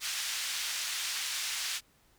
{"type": "band-pass noise", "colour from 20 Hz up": "white", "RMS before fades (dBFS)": -35, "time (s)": [0, 1.81], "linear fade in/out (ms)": 50, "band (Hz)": [1700, 6300], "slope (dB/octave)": 12, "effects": ["pink hiss -66 dBFS RMS until 2.18 s"]}